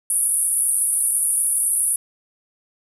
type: band-pass noise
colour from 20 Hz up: pink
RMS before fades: -20 dBFS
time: 0.1-1.96 s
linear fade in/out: 2 ms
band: 9400 to 11000 Hz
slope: 96 dB/octave
effects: none